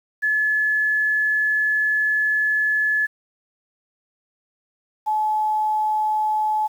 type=tone pair in turn; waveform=sine; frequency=1716 / 858 Hz; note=A6 / A5; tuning=-44 / -44 cents; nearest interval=octave; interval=1200 cents; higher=first; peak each=-17 / -18 dBFS; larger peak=first; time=0.22-3.07 / 5.06-6.68 s; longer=first; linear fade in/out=20 ms; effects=8-bit